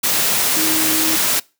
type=tone in noise; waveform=sine; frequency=316.5 Hz; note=D#4; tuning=30 cents sharp; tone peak=-22 dBFS; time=0.56-1.16 s; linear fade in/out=10 ms; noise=white; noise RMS=-17 dBFS; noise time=0.03-1.4 s; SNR=-8 dB; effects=noise-tail reverb RT60 0.3 s tail -24 dB re dry + high-pass 100 Hz 12 dB/octave